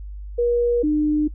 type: tone pair in turn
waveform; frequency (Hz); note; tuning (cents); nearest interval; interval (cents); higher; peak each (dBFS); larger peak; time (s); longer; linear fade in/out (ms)
sine; 478.5 / 301.4; A#4 / D4; +45 / +45; minor sixth; 800; first; -16; neither; 0.38-0.83 / 0.83-1.28; neither; 10
effects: noise-tail reverb RT60 0.1 s tail -22 dB re dry + added 50 Hz sine -31 dBFS peak until 1.34 s